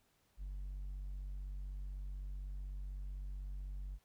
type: tone with hard clipping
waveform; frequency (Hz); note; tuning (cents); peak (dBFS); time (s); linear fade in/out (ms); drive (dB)
triangle; 47.95; G1; -37; -40; 0.37-3.99; 50; 1
effects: pink hiss -75 dBFS RMS until 4.04 s